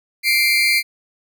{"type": "tone pair together", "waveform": "30% pulse", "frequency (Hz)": [2103, 2344], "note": ["C7", "D7"], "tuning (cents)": [8, -4], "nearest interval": "major second", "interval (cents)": 188, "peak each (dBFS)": -14, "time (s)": [0.23, 0.83], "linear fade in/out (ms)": 50, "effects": []}